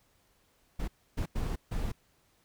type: noise bursts at uneven times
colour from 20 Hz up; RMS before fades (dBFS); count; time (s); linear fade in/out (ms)
brown; -32; 4; 0.79-0.88 / 1.17-1.26 / 1.35-1.56 / 1.71-1.92; 10
effects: pink hiss -69 dBFS RMS until 2.44 s